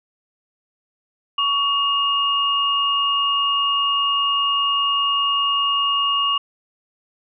sine tone pair together, 1125 / 2845 Hz, C#6 / F7, +25 / +31 cents, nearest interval octave + major third, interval 1606 cents, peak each -20 / -19 dBFS, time 1.38-6.38 s, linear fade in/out 5 ms, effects none

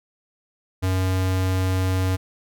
square tone, 93.4 Hz, F#2, 17 cents sharp, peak -20 dBFS, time 0.82-2.17 s, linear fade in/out 20 ms, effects none

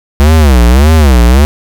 square tone with vibrato, 68.6 Hz, C#2, 17 cents flat, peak -3 dBFS, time 0.2-1.45 s, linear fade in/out 0 ms, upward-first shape sine, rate 1.7 Hz, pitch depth 270 cents each way, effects none

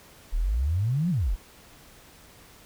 sine exponential two-way sweep, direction up then down, 34.65 to 188.1 to 35.32 Hz, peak -22 dBFS, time 0.32-1.36 s, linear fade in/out 20 ms, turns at 1.1 s, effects pink hiss -52 dBFS RMS until 2.65 s

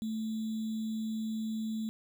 sine tone with sample-and-hold, 220 Hz, A3, in tune, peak -32 dBFS, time 0.02-1.89 s, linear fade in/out 0 ms, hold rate 3675 Hz, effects none

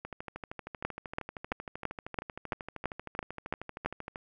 two click trains, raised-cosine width 0.5 ms, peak -24 / -15 dBFS, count 54 / 10, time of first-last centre 0.05-4.159 / 0.85-3.86 s, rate 12.9 / 2.99 Hz, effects none

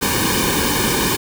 pink noise with comb filter, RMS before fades -18 dBFS, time 0.01-1.17 s, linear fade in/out 20 ms, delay 1.5 ms, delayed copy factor -1, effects none

